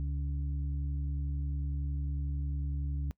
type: harmonic tone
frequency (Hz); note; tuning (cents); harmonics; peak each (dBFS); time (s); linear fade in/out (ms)
71; C#2; +42; 1 / 2 / 4; -32 / -38 / -48; 0-3.11; 0
effects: noise-tail reverb RT60 0.1 s tail -22 dB re dry